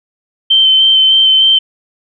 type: tone with vibrato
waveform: sine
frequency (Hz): 3100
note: G7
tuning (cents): -20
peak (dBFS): -5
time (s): 0.5-1.59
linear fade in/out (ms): 10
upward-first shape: square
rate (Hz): 3.3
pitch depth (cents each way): 12
effects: none